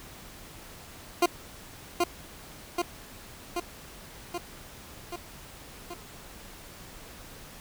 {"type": "tone with echo", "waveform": "20% pulse", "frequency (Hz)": 349.2, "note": "F4", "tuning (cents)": 0, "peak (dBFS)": -14, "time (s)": [1.22, 1.26], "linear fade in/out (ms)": 5, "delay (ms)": 780, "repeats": 6, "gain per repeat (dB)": -3, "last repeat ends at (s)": 5.94, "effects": ["pink hiss -47 dBFS RMS until 7.6 s"]}